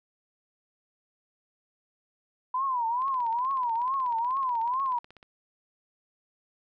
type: tone with vibrato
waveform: sine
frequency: 994 Hz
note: B5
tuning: 11 cents sharp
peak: -25 dBFS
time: 2.54-4.99 s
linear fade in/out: 5 ms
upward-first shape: triangle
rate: 2.3 Hz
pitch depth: 190 cents each way
type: click train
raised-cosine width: 0.3 ms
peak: -34 dBFS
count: 37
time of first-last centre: 3.02-5.229 s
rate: 16.3 Hz
effects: none